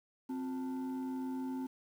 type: tone with frequency modulation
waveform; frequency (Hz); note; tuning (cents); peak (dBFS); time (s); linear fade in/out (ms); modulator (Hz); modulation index
sine; 261.7; C4; 0; -34; 0.29-1.67; 10; 622; 0.46
effects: tanh soft clip ceiling -33 dBFS + 10-bit